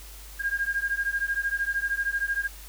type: beating tone pair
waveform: sine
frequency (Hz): 1612 / 1625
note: G6 / G#6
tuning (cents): +48 / -38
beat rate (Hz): 13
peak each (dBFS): -28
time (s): 0.39-2.48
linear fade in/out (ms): 20
effects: added 50 Hz sine -43 dBFS peak until 2.68 s + white hiss -47 dBFS RMS until 2.68 s